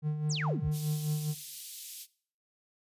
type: tone with tremolo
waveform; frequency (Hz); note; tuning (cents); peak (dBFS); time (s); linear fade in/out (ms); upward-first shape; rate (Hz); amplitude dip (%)
triangle; 151.5; D#3; -46; -25; 0.02-1.35; 50; sine; 4.8; 55
type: exponential sweep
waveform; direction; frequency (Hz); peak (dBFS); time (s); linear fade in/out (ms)
sine; down; 8970 to 49; -33; 0.29-0.7; 20
type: high-pass noise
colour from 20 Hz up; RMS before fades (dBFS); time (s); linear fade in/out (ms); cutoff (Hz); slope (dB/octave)
white; -43; 0.71-2.07; 50; 3000; 24
effects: noise-tail reverb RT60 0.5 s tail -20 dB re dry + resampled to 32000 Hz